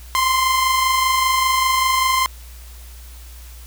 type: tone pair together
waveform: sawtooth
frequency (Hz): 1021.4 / 1046.5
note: C6 / C6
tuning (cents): -42 / 0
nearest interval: unison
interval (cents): 42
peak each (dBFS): -20 / -12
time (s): 0.15-2.26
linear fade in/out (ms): 0
effects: added 60 Hz sine -36 dBFS peak until 3.66 s + white hiss -45 dBFS RMS until 3.66 s